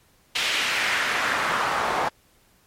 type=noise with band-pass filter sweep; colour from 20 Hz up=pink; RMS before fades=-24 dBFS; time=0.35-2.09 s; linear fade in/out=10 ms; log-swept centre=2900 to 890 Hz; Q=1.6; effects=pink hiss -60 dBFS RMS until 2.66 s + MP3 64 kbps